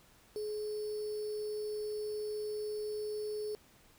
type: tone with sample-and-hold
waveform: sine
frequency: 423.1 Hz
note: G#4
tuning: 32 cents sharp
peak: -35 dBFS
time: 0.36-3.55 s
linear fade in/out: 0 ms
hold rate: 4900 Hz
effects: pink hiss -63 dBFS RMS until 3.98 s